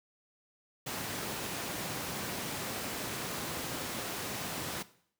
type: high-pass noise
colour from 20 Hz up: pink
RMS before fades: -38 dBFS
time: 0.86-4.83 s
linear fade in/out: 10 ms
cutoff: 130 Hz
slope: 12 dB/octave
effects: noise-tail reverb RT60 0.6 s tail -17 dB re dry